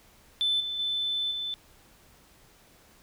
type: tone with level steps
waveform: sine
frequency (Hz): 3520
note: A7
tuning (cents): 0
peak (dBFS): -22 / -30 / -26 / -30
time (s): 0.41-1.54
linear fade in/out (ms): 0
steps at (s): 0.6 / 0.79 / 1.31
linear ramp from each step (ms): 5
effects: tanh soft clip ceiling -19 dBFS + pink hiss -58 dBFS RMS until 3.02 s